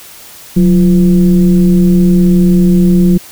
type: tone with frequency modulation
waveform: sine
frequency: 181.5 Hz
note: F#3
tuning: 33 cents flat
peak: -4 dBFS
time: 0.56-3.18 s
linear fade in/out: 10 ms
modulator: 162 Hz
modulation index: 0.65
effects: white hiss -34 dBFS RMS until 3.31 s